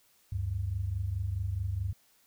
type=tone pair together; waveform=sine; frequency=73.29 / 98 Hz; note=D2 / G2; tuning=-3 / 0 cents; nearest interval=perfect fourth; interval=503 cents; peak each=-35 / -31 dBFS; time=0.32-1.93 s; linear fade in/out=5 ms; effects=white hiss -66 dBFS RMS until 2.26 s